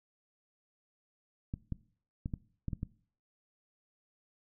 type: clicks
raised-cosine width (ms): 5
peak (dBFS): -23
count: 7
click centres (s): 1.539 / 1.723 / 2.259 / 2.338 / 2.683 / 2.732 / 2.831
effects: noise-tail reverb RT60 0.5 s tail -20 dB re dry